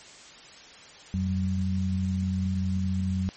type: tone pair together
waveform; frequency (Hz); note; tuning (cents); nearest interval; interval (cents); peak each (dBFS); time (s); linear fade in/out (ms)
sine; 89.6 / 188.7; F2 / F#3; +45 / +34; octave + minor second; 1289; -27; 1.14-3.29; 0
effects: white hiss -48 dBFS RMS until 3.36 s + MP3 32 kbps